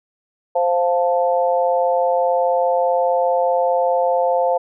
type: chord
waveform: sine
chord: F major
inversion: second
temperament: equal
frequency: 523.3 / 698.5 / 880 Hz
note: C5 / F5 / A5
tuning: 0 / 0 / 0 cents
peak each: -17 / -19 / -22 dBFS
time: 0.55-4.58 s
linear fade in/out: 10 ms
effects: none